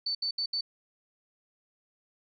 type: tone bursts at uneven times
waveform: sine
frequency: 4517 Hz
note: C#8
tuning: 32 cents sharp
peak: -28 dBFS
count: 4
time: 0.06-0.15 / 0.22-0.31 / 0.38-0.46 / 0.53-0.61 s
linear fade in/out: 5 ms
effects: none